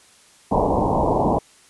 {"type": "low-pass noise", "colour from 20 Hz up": "white", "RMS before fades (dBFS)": -19, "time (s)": [0.51, 1.39], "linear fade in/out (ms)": 10, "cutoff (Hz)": 1000, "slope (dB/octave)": 96, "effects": ["white hiss -52 dBFS RMS until 1.69 s", "resampled to 24000 Hz"]}